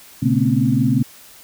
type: tone cluster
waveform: sine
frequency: 121.3 / 140.2 / 221.8 / 247.1 / 266.9 Hz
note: B2 / C#3 / A3 / B3 / C4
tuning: -31 / +20 / +14 / +1 / +35 cents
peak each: -20 dBFS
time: 0.22-1.03 s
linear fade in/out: 10 ms
effects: white hiss -44 dBFS RMS until 1.43 s